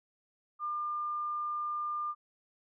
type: tone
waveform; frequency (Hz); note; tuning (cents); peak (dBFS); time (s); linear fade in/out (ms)
sine; 1200; D6; +37; -32; 0.59-2.15; 50
effects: none